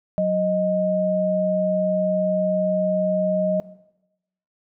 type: tone pair together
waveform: sine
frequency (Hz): 185 / 622.3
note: F#3 / D#5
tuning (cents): 0 / 0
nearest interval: octave + major sixth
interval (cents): 2100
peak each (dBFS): -23 / -19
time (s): 0.18-3.6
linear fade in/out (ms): 0
effects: noise-tail reverb RT60 0.9 s tail -19 dB re dry

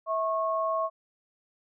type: tone pair together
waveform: sine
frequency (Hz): 650 / 1093.2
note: E5 / C#6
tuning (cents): -24 / -24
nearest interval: major sixth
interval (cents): 900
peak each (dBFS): -28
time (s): 0.06-0.9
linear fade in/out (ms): 50
effects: none

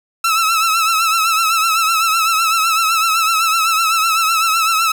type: tone with vibrato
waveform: sawtooth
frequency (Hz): 1316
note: E6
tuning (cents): -3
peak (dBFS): -9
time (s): 0.24-4.92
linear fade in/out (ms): 5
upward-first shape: triangle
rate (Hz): 7.9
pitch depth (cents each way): 73
effects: none

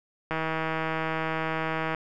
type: click train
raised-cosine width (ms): 0.5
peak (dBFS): -14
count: 263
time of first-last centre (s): 0.31-1.948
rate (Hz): 160
effects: none

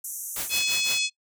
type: band-pass noise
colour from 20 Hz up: white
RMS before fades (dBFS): -35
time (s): 0.04-0.59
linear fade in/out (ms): 5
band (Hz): 5900 to 14000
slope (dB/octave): 96
type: noise with tremolo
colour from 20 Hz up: white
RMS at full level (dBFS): -30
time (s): 0.36-0.99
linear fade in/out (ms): 2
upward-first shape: triangle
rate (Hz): 5.9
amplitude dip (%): 95
type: harmonic tone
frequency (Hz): 850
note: G#5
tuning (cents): +40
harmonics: 3 / 4 / 5 / 6 / 7 / 8 / 9 / 10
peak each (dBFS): -27 / -29 / -31 / -33 / -34 / -35 / -36 / -37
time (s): 0.49-1.1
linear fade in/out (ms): 50
effects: noise-tail reverb RT60 0.1 s tail -22 dB re dry

